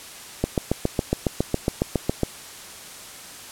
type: click train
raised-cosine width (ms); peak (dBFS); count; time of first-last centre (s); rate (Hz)
2; -6; 14; 0.44-2.233; 7.25
effects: white hiss -40 dBFS RMS until 3.51 s + low-pass 11000 Hz 12 dB/octave